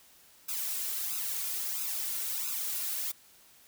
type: noise with flanger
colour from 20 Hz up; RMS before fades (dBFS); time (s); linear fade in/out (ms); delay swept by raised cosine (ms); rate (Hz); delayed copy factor
blue; -34; 0.48-3.12; 10; 0.78 to 2.88; 1.5; +0.75
effects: white hiss -59 dBFS RMS until 3.67 s